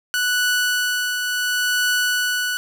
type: tone with tremolo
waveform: sawtooth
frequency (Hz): 1480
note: F#6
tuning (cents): 0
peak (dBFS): -13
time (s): 0.14-2.57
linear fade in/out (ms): 0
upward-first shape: triangle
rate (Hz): 0.71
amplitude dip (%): 45
effects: none